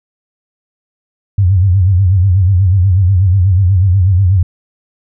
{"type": "tone with vibrato", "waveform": "sine", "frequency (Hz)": 93.7, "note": "F#2", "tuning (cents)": 22, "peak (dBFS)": -6, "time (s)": [1.38, 4.43], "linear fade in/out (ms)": 5, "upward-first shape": "sine", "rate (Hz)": 8.2, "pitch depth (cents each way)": 130, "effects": []}